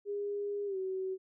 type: tone with pitch glide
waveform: sine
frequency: 407.4 to 377.9 Hz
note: G#4 to F#4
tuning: -33 to +37 cents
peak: -33 dBFS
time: 0.05-1.18 s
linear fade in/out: 50 ms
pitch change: -130 cents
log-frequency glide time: 0.66-0.77 s
effects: none